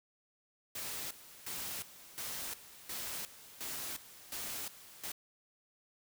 white noise with tremolo, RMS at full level -41 dBFS, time 0.75-5.12 s, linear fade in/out 5 ms, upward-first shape square, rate 1.4 Hz, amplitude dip 80%, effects none

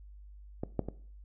clicks, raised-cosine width 2 ms, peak -20 / -15 / -23 dBFS, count 3, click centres 0.635 / 0.793 / 0.886 s, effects noise-tail reverb RT60 0.5 s tail -18 dB re dry + added 50 Hz sine -48 dBFS peak until 1.24 s

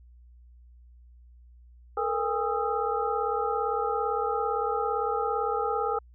sine tone cluster, 440.9 / 478.6 / 811 / 1252 / 1335 Hz, A4 / A#4 / G#5 / D#6 / E6, +4 / +46 / -41 / +10 / +22 cents, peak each -31 / -32 / -30 / -32 / -35 dBFS, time 1.97-5.99 s, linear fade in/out 5 ms, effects added 60 Hz sine -50 dBFS peak until 6.14 s

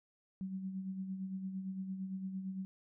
sine tone with tremolo, 190 Hz, F#3, 46 cents sharp, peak -36 dBFS, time 0.41-2.65 s, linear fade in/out 0 ms, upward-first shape sine, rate 8.8 Hz, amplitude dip 50%, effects none

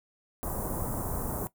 pink band-stop noise, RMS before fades -33 dBFS, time 0.43-1.47 s, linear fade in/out 0 ms, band 1100 to 9400 Hz, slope 24 dB/octave, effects noise-tail reverb RT60 0.1 s tail -17 dB re dry

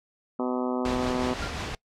harmonic tone, 125.8 Hz, B2, 32 cents sharp, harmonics 2 / 3 / 4 / 5 / 6 / 7 / 8 / 9 / 10, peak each -28 / -32 / -34 / -36 / -38 / -39 / -40 / -41 / -42 dBFS, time 0.39-1.34 s, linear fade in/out 5 ms
pink noise with tremolo, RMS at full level -31 dBFS, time 0.85-1.75 s, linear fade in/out 2 ms, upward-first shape sine, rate 5.6 Hz, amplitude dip 30%
sine tone with exponential decay, 1389 Hz, F6, 10 cents flat, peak -29 dBFS, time 1.42-1.57 s, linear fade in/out 5 ms, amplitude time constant 32 ms
effects noise-tail reverb RT60 0.1 s tail -23 dB re dry + low-pass 5000 Hz 12 dB/octave

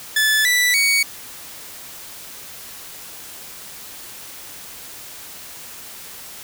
sawtooth tone with pitch steps, 1737 / 1972.4 / 2240 Hz, A6 / B6 / C#7, -23 / -3 / +18 cents, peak -11 dBFS, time 0.16-1.03 s, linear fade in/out 5 ms, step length 290 ms, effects white hiss -37 dBFS RMS until 6.43 s

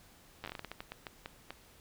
slowing click train, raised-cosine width 0.3 ms, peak -25 dBFS, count 15, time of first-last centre 0.44-1.506 s, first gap 9 ms, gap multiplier 1.29, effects pink hiss -60 dBFS RMS until 1.8 s

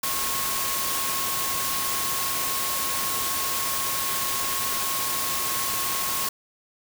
sine tone in noise, 1088 Hz, C#6, 33 cents flat, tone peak -32 dBFS, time 0.03-6.29 s, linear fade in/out 5 ms, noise white, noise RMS -27 dBFS, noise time 0.03-6.29 s, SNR -8 dB, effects none

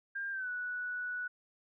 sine tone with pitch glide, 1600 to 1475.7 Hz, G6 to F#6, +35 to -5 cents, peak -35 dBFS, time 0.15-1.28 s, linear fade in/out 10 ms, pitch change -140 cents, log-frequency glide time 0.31-0.49 s, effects none

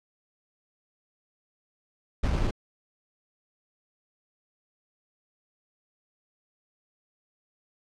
brown noise with sample-and-hold, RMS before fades -25 dBFS, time 2.23-2.51 s, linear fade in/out 10 ms, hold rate 3675 Hz, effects low-pass 6000 Hz 12 dB/octave

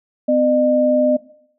sine tone pair together, 254.8 / 606 Hz, C4 / D#5, -46 / -46 cents, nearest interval octave + minor third, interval 1500 cents, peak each -17 / -14 dBFS, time 0.28-1.17 s, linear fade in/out 10 ms, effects noise-tail reverb RT60 0.6 s tail -17 dB re dry

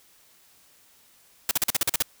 white noise bursts, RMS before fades -22 dBFS, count 9, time 1.49-2.023 s, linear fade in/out 2 ms, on 21 ms, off 43 ms, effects white hiss -58 dBFS RMS until 2.2 s

